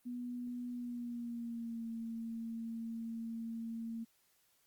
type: tone with pitch glide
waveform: sine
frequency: 244.5 to 228.1 Hz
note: B3 to A#3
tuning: -17 to -37 cents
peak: -39 dBFS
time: 0.05-4.05 s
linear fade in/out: 20 ms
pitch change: -120 cents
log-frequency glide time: 0.71-1.88 s
effects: white hiss -73 dBFS RMS until 4.66 s + Opus 32 kbps